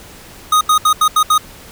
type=tone bursts at uneven times; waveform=square; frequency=1244.5 Hz; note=D#6; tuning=in tune; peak=-9 dBFS; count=6; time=0.52-0.61 / 0.69-0.78 / 0.85-0.93 / 1.01-1.08 / 1.16-1.23 / 1.3-1.38 s; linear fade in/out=5 ms; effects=pink hiss -38 dBFS RMS until 1.71 s